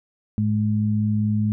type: tone pair together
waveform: sine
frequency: 107.1 / 211.6 Hz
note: A2 / G#3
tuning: -46 / +33 cents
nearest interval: octave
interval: 1179 cents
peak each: -21 dBFS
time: 0.38-1.52 s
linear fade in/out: 0 ms
effects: none